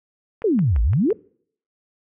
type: click train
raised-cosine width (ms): 0.5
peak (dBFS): -22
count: 5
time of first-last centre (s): 0.42-1.105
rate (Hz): 5.84
type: exponential two-way sweep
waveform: sine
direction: down then up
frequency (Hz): 483.5 to 50.8 to 483.5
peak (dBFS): -15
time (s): 0.44-1.13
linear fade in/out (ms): 5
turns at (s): 0.82
effects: noise-tail reverb RT60 0.6 s tail -26 dB re dry